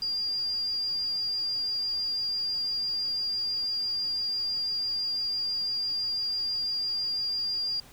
sine tone, 4802 Hz, D8, 38 cents sharp, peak -27 dBFS, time 0.02-7.8 s, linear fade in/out 2 ms, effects pink hiss -53 dBFS RMS until 7.92 s

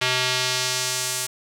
square tone with band-pass filter sweep, 127.3 Hz, C3, 47 cents flat, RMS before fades -24 dBFS, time 0.01-1.27 s, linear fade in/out 10 ms, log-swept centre 3100 to 9000 Hz, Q 1.1, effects none

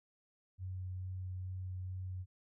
sine tone with vibrato, 92.5 Hz, F#2, in tune, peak -39 dBFS, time 0.58-2.26 s, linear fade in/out 50 ms, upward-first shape sine, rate 2.3 Hz, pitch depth 9 cents each way, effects none

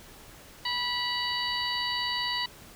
harmonic tone with a mistuned harmonic, 979 Hz, B5, 15 cents flat, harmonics 1 / 2 / 3 / 4 / 5, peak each -34 / -34 / -34 / -34 / -34 dBFS, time 0.65-2.46 s, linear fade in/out 5 ms, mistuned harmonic 5, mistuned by -120 cents, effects pink hiss -50 dBFS RMS until 2.75 s

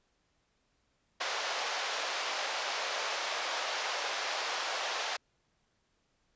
pink band-pass noise, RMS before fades -35 dBFS, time 1.2-5.17 s, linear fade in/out 10 ms, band 570 to 6000 Hz, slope 24 dB/octave, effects pink hiss -75 dBFS RMS until 6.35 s + resampled to 16000 Hz

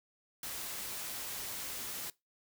white noise, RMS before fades -41 dBFS, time 0.43-2.1 s, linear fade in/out 2 ms, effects noise-tail reverb RT60 0.2 s tail -21 dB re dry

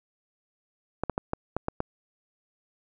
clicks, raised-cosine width 1 ms, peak -13 dBFS, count 7, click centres 1.036 / 1.097 / 1.179 / 1.334 / 1.566 / 1.684 / 1.804 s, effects none

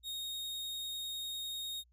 40% pulse tone with vibrato, 3727 Hz, A#7, 1 cent flat, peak -37 dBFS, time 0.03-1.84 s, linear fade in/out 50 ms, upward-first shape sine, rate 10 Hz, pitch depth 9 cents each way, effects added 60 Hz sine -65 dBFS peak until 1.92 s

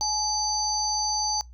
sine tone cluster, 847 / 4624 / 6080 Hz, G#5 / D8 / F#8, +34 / -28 / +46 cents, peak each -28 dBFS, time 0.01-1.41 s, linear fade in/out 0 ms, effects noise-tail reverb RT60 0.2 s tail -24 dB re dry + added 60 Hz sine -43 dBFS peak until 1.53 s

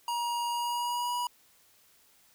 square tone with pitch glide, 950 to 971.6 Hz, A#5 to B5, +33 to -29 cents, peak -30 dBFS, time 0.08-1.27 s, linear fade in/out 2 ms, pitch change +38 cents, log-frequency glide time 0.5-1.15 s, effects white hiss -63 dBFS RMS until 2.34 s

